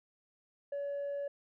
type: tone with tanh clipping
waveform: triangle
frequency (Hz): 567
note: C#5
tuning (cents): +39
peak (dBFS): -35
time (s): 0.72-1.28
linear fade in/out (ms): 5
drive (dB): 6
effects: none